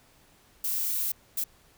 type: noise bursts at uneven times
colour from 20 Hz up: violet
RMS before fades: -29 dBFS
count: 2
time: 0.64-1.12 / 1.37-1.44 s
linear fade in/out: 5 ms
effects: pink hiss -60 dBFS RMS until 1.77 s